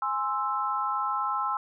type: chord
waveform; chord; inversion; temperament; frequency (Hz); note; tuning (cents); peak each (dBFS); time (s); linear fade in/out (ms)
sine; Ab augmented; none; equal; 830.6 / 1046.5 / 1318.5; Ab5 / C6 / E6; 0 / 0 / 0; -32 / -30 / -29; 0.02-1.57; 2
effects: none